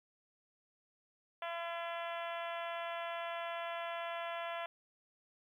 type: harmonic tone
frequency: 338.6 Hz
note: E4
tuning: 46 cents sharp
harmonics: 2 / 3 / 4 / 5 / 6 / 7 / 8 / 9 / 10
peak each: -41 / -45 / -47 / -49 / -51 / -52 / -53 / -54 / -55 dBFS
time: 1.42-4.66 s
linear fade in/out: 2 ms
effects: 12-bit